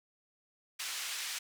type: band-pass noise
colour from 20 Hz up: pink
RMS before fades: -39 dBFS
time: 0.79-1.39 s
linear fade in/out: 10 ms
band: 2100 to 10000 Hz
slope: 12 dB/octave
effects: none